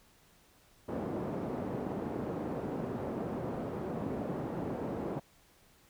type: band-pass noise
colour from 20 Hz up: pink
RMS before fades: -37 dBFS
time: 0.88-5.2 s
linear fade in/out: 10 ms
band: 170 to 590 Hz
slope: 12 dB/octave
effects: pink hiss -64 dBFS RMS until 5.89 s